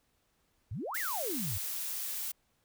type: exponential two-way sweep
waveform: sine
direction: up then down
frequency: 83.6 to 2192 to 83.6 Hz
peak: -35 dBFS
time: 0.71-1.58 s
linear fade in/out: 5 ms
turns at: 0.98 s
type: noise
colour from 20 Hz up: blue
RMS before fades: -37 dBFS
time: 0.94-2.32 s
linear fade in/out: 10 ms
effects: pink hiss -74 dBFS RMS until 2.64 s